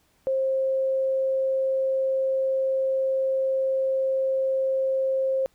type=tone; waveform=sine; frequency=531 Hz; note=C5; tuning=25 cents sharp; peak=-21 dBFS; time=0.27-5.46 s; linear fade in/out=0 ms; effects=pink hiss -65 dBFS RMS until 5.54 s